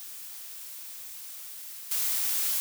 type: noise with level steps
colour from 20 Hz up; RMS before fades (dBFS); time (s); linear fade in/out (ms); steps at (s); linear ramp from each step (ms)
blue; -42 / -28; 0-2.6; 0; 1.91; 5
effects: none